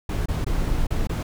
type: noise with dropouts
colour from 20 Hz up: brown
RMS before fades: -23 dBFS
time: 0.09-1.23 s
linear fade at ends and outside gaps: 5 ms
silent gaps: 0.259-0.284 / 0.446-0.464 / 0.869-0.905 / 1.072-1.093 s
effects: none